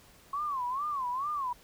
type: tone with vibrato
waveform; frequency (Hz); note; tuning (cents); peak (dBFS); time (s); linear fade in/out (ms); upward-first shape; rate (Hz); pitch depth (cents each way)
sine; 1085; C#6; -37; -30; 0.33-1.53; 5; sine; 2.3; 190
effects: pink hiss -58 dBFS RMS until 1.63 s